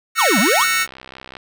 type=chord; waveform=sawtooth; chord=F# dominant seventh; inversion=third; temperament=just; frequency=1332 / 1480 / 1850 / 2220 Hz; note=E6 / F#6 / A#6 / C#7; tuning=+18 / 0 / -14 / +2 cents; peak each=-18 / -21 / -18 / -16 dBFS; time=0.15-0.87 s; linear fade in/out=50 ms
type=exponential two-way sweep; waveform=square; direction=down then up; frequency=1558 to 180 to 1558 Hz; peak=-16 dBFS; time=0.17-0.66 s; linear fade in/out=20 ms; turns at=0.39 s
type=click train; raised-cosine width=0.3 ms; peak=-19 dBFS; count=51; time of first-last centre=0.6-1.368 s; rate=65.1 Hz
effects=none